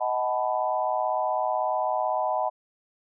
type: tone cluster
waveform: sine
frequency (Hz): 630 / 746 / 864 / 993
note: D#5 / F#5 / A5 / B5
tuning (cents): +21 / +14 / -32 / +9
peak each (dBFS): -28 / -28 / -30 / -30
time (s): 0-2.5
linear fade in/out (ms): 20
effects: none